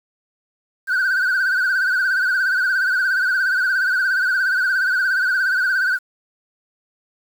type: tone with vibrato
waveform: sine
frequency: 1512 Hz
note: F#6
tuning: 37 cents sharp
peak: -13 dBFS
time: 0.87-5.99 s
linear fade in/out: 50 ms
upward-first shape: triangle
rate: 17 Hz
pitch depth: 100 cents each way
effects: tanh soft clip ceiling -15 dBFS + 7-bit